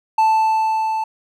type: tone with level ramp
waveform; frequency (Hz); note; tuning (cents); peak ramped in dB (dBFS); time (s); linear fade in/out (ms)
triangle; 880; A5; 0; -9 to -17; 0.18-1.04; 5
effects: none